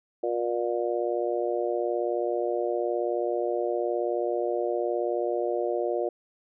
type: harmonic tone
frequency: 119 Hz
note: A#2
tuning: 36 cents sharp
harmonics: 3 / 4 / 5 / 6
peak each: -29 / -30 / -30 / -34 dBFS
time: 0.23-6.09 s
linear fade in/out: 5 ms
effects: none